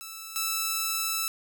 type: tone pair in turn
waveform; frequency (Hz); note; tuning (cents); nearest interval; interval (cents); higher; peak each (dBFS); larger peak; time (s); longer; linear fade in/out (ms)
5% pulse; 1317 / 1317; E6 / E6; -2 / -2; unison; 0; neither; -27 / -15; second; 0.01-0.36 / 0.36-1.28; second; 0
effects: none